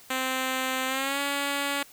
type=tone with pitch glide; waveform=5% pulse; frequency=260.2 to 282.1 Hz; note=C4 to C#4; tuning=-9 to +30 cents; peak=-15 dBFS; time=0.1-1.83 s; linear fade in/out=5 ms; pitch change=+139 cents; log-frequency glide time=0.87-1.2 s; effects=white hiss -52 dBFS RMS until 1.92 s